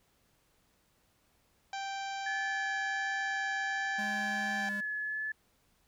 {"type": "harmonic tone", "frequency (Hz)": 784, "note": "G5", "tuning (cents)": 0, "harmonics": [1, 2, 3, 4, 5, 6, 7, 8, 9], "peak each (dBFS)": [-37, -43, -47, -49, -51, -53, -54, -55, -56], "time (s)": [1.73, 4.69], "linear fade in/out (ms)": 2}
{"type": "tone with vibrato", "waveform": "sine", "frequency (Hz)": 1718, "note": "A6", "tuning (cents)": -42, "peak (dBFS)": -33, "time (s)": [2.26, 5.32], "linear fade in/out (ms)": 5, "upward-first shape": "sine", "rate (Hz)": 1.4, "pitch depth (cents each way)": 11}
{"type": "tone with pitch glide", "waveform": "square", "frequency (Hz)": [207.7, 203.2], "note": ["G#3", "G#3"], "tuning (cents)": [0, -38], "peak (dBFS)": -40, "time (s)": [3.98, 4.81], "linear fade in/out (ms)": 10, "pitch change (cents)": -38, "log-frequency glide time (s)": [4.57, 4.68]}
{"effects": ["pink hiss -71 dBFS RMS until 5.87 s"]}